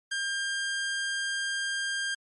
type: tone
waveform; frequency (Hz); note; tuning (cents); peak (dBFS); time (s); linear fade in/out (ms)
sawtooth; 1600; G6; +35; -25; 0.11-2.15; 10
effects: MP3 48 kbps